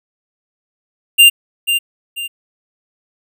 square tone with echo, 2791 Hz, F7, 2 cents flat, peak -4 dBFS, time 1.18-1.3 s, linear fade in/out 20 ms, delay 490 ms, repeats 2, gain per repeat -9 dB, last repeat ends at 2.28 s, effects none

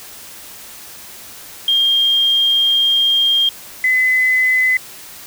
sine tone pair in turn, 3212 / 2023 Hz, G7 / B6, +41 / +41 cents, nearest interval minor sixth, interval 800 cents, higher first, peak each -11 dBFS, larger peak neither, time 1.68-3.49 / 3.84-4.77 s, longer first, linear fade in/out 2 ms, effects white hiss -36 dBFS RMS until 5.26 s

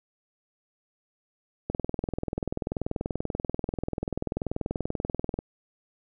click train, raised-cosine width 2 ms, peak -15 dBFS, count 77, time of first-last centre 1.7-5.389 s, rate 20.6 Hz, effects none

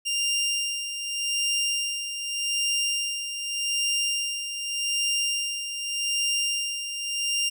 20% pulse tone with tremolo, 2794 Hz, F7, in tune, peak -18 dBFS, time 0.05-7.5 s, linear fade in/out 20 ms, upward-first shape sine, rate 0.84 Hz, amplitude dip 60%, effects none

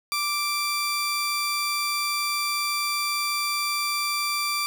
sawtooth tone pair together, 1174.5 / 2349 Hz, D6 / D7, 0 / 0 cents, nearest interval octave, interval 1200 cents, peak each -24 / -21 dBFS, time 0.12-4.66 s, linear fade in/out 0 ms, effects none

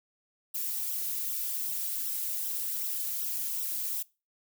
violet noise with flanger, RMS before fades -33 dBFS, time 0.54-4.03 s, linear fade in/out 10 ms, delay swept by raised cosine 0.43 to 4.53 ms, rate 2.6 Hz, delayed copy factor -0.85, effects noise-tail reverb RT60 0.3 s tail -23 dB re dry

